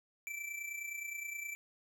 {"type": "tone with amplitude modulation", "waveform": "square", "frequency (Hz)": 2332, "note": "D7", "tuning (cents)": -13, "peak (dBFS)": -38, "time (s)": [0.27, 1.55], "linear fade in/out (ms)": 0, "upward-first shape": "sine", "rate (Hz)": 29.6, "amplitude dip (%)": 60, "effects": []}